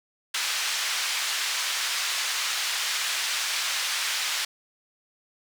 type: band-pass noise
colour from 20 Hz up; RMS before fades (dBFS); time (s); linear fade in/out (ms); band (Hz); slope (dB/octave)
white; -28; 0.34-4.45; 5; 1300 to 5200; 12
effects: none